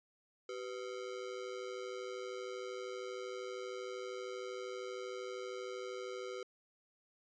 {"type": "ring-modulated tone", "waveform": "square", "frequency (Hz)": 440, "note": "A4", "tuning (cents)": 0, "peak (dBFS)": -39, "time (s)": [0.49, 6.43], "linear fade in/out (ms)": 0, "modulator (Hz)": 56.4, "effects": ["resampled to 16000 Hz"]}